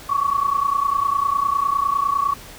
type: tone pair together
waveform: sine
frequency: 1108.7 / 1138.6 Hz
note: C#6 / C#6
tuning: 0 / +46 cents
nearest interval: unison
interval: 46 cents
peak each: -20 dBFS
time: 0.09-2.34 s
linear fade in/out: 10 ms
effects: pink hiss -40 dBFS RMS until 2.58 s